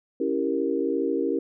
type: chord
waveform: sine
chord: C# diminished seventh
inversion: none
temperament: equal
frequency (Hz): 277.2 / 329.6 / 392 / 466.2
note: C#4 / E4 / G4 / Bb4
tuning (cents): 0 / 0 / 0 / 0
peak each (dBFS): -28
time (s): 0.2-1.39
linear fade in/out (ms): 5
effects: none